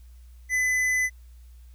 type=tone with tanh clipping; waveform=sine; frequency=2009 Hz; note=B6; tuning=29 cents sharp; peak=-23 dBFS; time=0.49-1.1 s; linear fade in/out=50 ms; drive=12 dB; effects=added 60 Hz sine -45 dBFS peak until 1.74 s + white hiss -65 dBFS RMS until 1.74 s